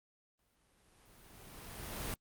pink noise with exponential growth, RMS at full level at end -38 dBFS, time 0.39-2.14 s, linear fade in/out 1 ms, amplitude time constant 380 ms, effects Opus 32 kbps

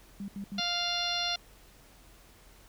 sine tone bursts, 198.8 Hz, G3, 25 cents sharp, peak -35 dBFS, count 3, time 0.2-0.6 s, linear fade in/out 2 ms, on 82 ms, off 77 ms
harmonic tone, 699 Hz, F5, 1 cent sharp, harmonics 1 / 2 / 3 / 4 / 5 / 6 / 7 / 8, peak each -37 / -39 / -42 / -37 / -34 / -34 / -43 / -40 dBFS, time 0.58-1.36 s, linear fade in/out 5 ms
effects added 44 Hz sine -58 dBFS peak until 2.68 s + pink hiss -58 dBFS RMS until 2.68 s

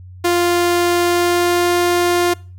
sawtooth tone with pitch glide, 349.2 to 351.2 Hz, F4 to F4, 0 to +10 cents, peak -9 dBFS, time 0.24-2.34 s, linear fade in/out 10 ms, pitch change +10 cents, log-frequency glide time 1.03-1.73 s, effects noise-tail reverb RT60 0.4 s tail -24 dB re dry + added 91 Hz sine -34 dBFS peak until 2.58 s

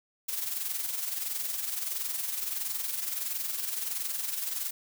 blue noise with amplitude modulation, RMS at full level -31 dBFS, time 0.28-4.71 s, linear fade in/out 10 ms, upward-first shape sine, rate 21.5 Hz, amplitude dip 55%, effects none

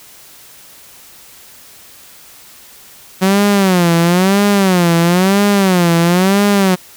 sawtooth tone with vibrato, 185 Hz, F#3, in tune, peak -5 dBFS, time 3.21-6.76 s, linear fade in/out 20 ms, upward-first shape sine, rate 1 Hz, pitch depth 170 cents each way, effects white hiss -40 dBFS RMS until 6.96 s

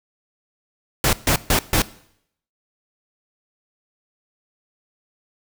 pink noise bursts, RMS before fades -17 dBFS, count 4, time 1.04-1.82 s, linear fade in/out 2 ms, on 90 ms, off 140 ms, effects noise-tail reverb RT60 0.7 s tail -19 dB re dry

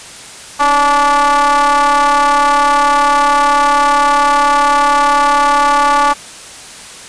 square ring-modulated tone, 146.83 Hz, D3, in tune, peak -6 dBFS, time 0.59-6.14 s, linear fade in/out 20 ms, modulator 1010 Hz, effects white hiss -32 dBFS RMS until 7.08 s + resampled to 22050 Hz

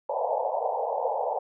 pink band-pass noise, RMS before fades -28 dBFS, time 0.09-1.39 s, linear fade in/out 5 ms, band 470 to 940 Hz, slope 96 dB/octave, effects none

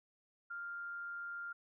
sine tone with amplitude modulation, 1396.9 Hz, F6, in tune, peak -40 dBFS, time 0.5-1.53 s, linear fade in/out 10 ms, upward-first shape sine, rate 167 Hz, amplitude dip 25%, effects none

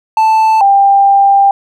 triangle / sine tone pair in turn, 880 / 793.5 Hz, A5 / G5, 0 / +21 cents, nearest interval major second, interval 179 cents, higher first, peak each -4 dBFS, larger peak neither, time 0.17-0.61 / 0.61-1.51 s, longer second, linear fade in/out 2 ms, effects none

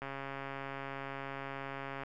click train, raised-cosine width 0.5 ms, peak -26 dBFS, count 277, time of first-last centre 0.02-2.035 s, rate 137 Hz, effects none

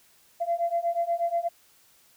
sine beating tone pair, 679 / 687.3 Hz, F5 / F5, -49 / -28 cents, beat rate 8.3 Hz, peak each -27 / -26 dBFS, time 0.4-1.49 s, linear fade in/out 20 ms, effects tanh soft clip ceiling -17 dBFS + white hiss -60 dBFS RMS until 2.16 s

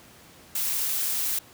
blue noise, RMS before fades -27 dBFS, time 0.55-1.39 s, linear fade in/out 5 ms, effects pink hiss -51 dBFS RMS until 1.53 s + high-pass 80 Hz 12 dB/octave

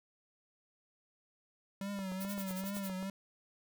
square tone with vibrato, 193.7 Hz, G3, 20 cents flat, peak -38 dBFS, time 1.81-3.1 s, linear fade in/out 2 ms, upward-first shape triangle, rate 2.4 Hz, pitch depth 85 cents each way
click train, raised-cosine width 1 ms, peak -34 dBFS, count 9, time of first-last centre 1.99-3.028 s, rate 7.71 Hz
blue noise with tremolo, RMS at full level -44 dBFS, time 2.2-2.91 s, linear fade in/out 10 ms, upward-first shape sine, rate 11 Hz, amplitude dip 95%
effects none

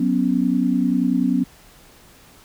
sine chord, F# suspended fourth, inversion none, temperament equal, 185 / 246.9 / 277.2 Hz, F#3 / B3 / C#4, 0 / 0 / 0 cents, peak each -22 / -19 / -21 dBFS, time 0-1.44 s, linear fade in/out 5 ms, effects pink hiss -49 dBFS RMS until 2.44 s

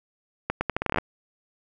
accelerating click train, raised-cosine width 0.5 ms, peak -9 dBFS, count 12, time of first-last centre 0.5-0.985 s, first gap 110 ms, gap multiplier 0.79, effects none

